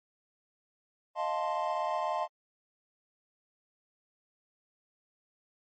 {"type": "chord", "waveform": "triangle", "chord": "F dominant seventh", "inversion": "third", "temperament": "equal", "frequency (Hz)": [622.3, 698.5, 880, 1046.5], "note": ["Eb5", "F5", "A5", "C6"], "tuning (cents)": [0, 0, 0, 0], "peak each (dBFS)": -33, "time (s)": [1.15, 2.28], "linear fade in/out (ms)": 50, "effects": ["MP3 32 kbps"]}